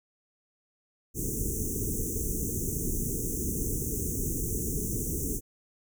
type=band-stop noise; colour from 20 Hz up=pink; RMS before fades=-31 dBFS; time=1.14-5.41 s; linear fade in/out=50 ms; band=460 to 6000 Hz; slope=96 dB/octave; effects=none